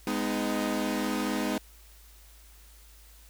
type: chord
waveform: sawtooth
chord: G# minor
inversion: none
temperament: equal with one note detuned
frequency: 207.7 / 251.8 / 311.1 Hz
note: G#3 / B3 / D#4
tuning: 0 / +34 / 0 cents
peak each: -28 dBFS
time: 0.07-1.58 s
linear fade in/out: 2 ms
effects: added 53 Hz sine -52 dBFS peak until 3.29 s + white hiss -57 dBFS RMS until 3.29 s